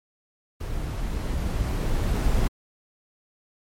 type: noise with level ramp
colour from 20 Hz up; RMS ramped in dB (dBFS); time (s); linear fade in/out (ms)
brown; -30 to -21; 0.6-2.48; 10
effects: MP3 64 kbps